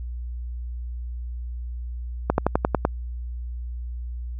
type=slowing click train; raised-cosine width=1 ms; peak=-4 dBFS; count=7; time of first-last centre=2.3-2.851 s; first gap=81 ms; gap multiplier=1.05; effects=added 60 Hz sine -29 dBFS peak until 4.39 s